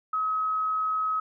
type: tone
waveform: sine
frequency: 1276 Hz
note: D#6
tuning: 43 cents sharp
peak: -24 dBFS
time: 0.13-1.2 s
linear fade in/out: 5 ms
effects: none